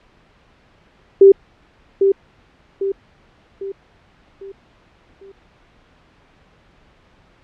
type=tone with echo; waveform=sine; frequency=391.7 Hz; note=G4; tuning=1 cent flat; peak=-3 dBFS; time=1.21-1.32 s; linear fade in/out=5 ms; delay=800 ms; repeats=5; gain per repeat=-7 dB; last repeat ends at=5.32 s; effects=pink hiss -53 dBFS RMS until 7.43 s + low-pass 3000 Hz 12 dB/octave